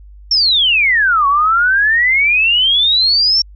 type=exponential two-way sweep; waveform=sine; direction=down then up; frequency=5540 to 1100 to 5540 Hz; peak=-9 dBFS; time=0.31-3.42 s; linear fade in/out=5 ms; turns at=1.27 s; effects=added 50 Hz sine -35 dBFS peak until 3.55 s